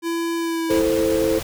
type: tone with pitch glide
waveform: square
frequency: 335.1 to 328.2 Hz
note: E4 to E4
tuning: +29 to -8 cents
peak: -22 dBFS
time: 0.02-0.83 s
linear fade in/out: 50 ms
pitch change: -37 cents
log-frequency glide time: 0.36-0.67 s
type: chord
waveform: sine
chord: A minor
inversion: second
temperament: equal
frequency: 329.6 / 440 / 523.3 Hz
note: E4 / A4 / C5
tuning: 0 / 0 / 0 cents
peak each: -21 dBFS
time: 0.69-1.4 s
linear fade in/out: 20 ms
type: noise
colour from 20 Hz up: pink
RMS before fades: -30 dBFS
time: 0.7-1.43 s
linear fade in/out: 5 ms
effects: none